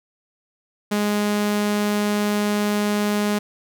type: tone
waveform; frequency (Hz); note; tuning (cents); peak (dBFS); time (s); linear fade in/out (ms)
sawtooth; 207.5; G#3; -1; -15; 0.91-3.39; 10
effects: none